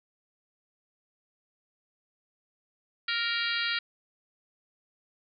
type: harmonic tone with a mistuned harmonic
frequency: 466.2 Hz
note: A#4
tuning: in tune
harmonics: 3 / 4 / 5 / 6 / 7 / 8 / 9 / 10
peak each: -33 / -34 / -35 / -36 / -36 / -37 / -38 / -38 dBFS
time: 3.08-3.79 s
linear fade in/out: 5 ms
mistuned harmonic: 8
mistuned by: +59 cents
effects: none